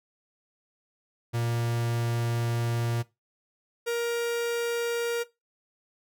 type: tone pair in turn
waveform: 45% pulse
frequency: 117.6 / 470.4 Hz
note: A#2 / A#4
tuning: +16 / +16 cents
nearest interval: 2 octaves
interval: 2400 cents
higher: second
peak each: -26 dBFS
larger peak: neither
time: 1.33-3.03 / 3.86-5.24 s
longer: first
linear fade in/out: 20 ms
effects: noise-tail reverb RT60 0.2 s tail -18 dB re dry